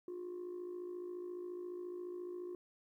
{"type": "tone with amplitude modulation", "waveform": "sine", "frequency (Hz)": 356.8, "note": "F4", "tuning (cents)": 37, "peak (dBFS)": -37, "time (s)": [0.08, 2.55], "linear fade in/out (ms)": 2, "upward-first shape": "sine", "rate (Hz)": 54.4, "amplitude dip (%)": 65, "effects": ["tanh soft clip ceiling -39 dBFS", "13-bit"]}